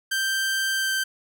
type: tone with pitch glide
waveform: sawtooth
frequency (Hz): 1568 to 1558.1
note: G6 to G6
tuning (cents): 0 to -11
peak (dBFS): -19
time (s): 0.11-1.04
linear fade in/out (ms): 10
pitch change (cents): -11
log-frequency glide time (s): 0.74-0.93
effects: none